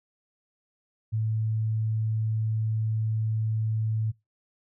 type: tone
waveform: sine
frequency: 110 Hz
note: A2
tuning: in tune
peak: -24 dBFS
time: 1.12-4.12 s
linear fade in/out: 20 ms
effects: noise-tail reverb RT60 0.2 s tail -22 dB re dry